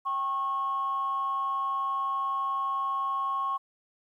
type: tone pair together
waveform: sine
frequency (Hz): 784 / 1092.1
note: G5 / C#6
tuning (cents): 0 / -26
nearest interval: tritone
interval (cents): 574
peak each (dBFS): -37 / -26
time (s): 0.05-3.58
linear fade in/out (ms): 20
effects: tanh soft clip ceiling -22 dBFS + 11-bit